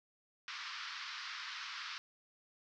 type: band-pass noise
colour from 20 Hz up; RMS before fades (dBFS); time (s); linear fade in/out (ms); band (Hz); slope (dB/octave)
pink; -45; 0.48-1.98; 0; 1100 to 5400; 48
effects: none